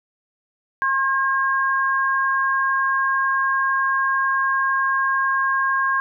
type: tone pair together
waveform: sine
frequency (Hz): 1072 / 1619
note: C6 / G#6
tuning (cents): +42 / -45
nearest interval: perfect fifth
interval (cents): 713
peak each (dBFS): -20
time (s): 0.82-6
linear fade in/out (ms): 0
effects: none